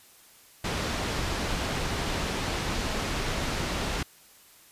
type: low-pass noise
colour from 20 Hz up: pink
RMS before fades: -30 dBFS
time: 0.64-4.03 s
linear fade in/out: 5 ms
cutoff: 5700 Hz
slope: 12 dB/octave
effects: white hiss -55 dBFS RMS until 4.71 s + resampled to 32000 Hz